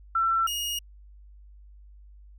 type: tone pair in turn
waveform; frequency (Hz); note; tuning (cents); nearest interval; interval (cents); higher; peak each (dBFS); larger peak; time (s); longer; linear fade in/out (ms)
sine / sawtooth; 1344 / 2868; E6 / F7; +33 / +45; octave + minor second; 1312; second; -21 / -25; first; 0.15-0.47 / 0.47-0.79; neither; 5
effects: added 50 Hz sine -47 dBFS peak until 2.38 s